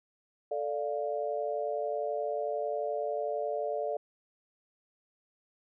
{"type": "chord", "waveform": "sine", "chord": "D minor", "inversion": "second", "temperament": "equal", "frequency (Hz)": [440, 587.3, 698.5], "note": ["A4", "D5", "F5"], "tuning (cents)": [0, 0, 0], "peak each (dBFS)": [-35, -33, -36], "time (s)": [0.51, 3.97], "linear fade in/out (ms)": 5, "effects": []}